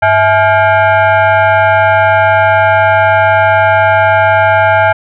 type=tone with frequency modulation; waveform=sine; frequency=100 Hz; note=G2; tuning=35 cents sharp; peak=-5 dBFS; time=0.02-4.93 s; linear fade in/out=10 ms; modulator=753 Hz; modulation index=2; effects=none